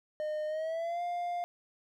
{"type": "tone with pitch glide", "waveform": "triangle", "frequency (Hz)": [611, 701.9], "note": ["D#5", "F5"], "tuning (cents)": [-32, 9], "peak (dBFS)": -30, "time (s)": [0.2, 1.44], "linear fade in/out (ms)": 0, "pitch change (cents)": 241, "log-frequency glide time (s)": [0.47, 1.02], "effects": []}